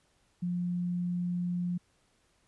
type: tone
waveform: sine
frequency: 176.7 Hz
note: F3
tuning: 21 cents sharp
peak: -29 dBFS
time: 0.42-1.78 s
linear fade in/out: 10 ms
effects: pink hiss -70 dBFS RMS until 2.47 s + resampled to 24000 Hz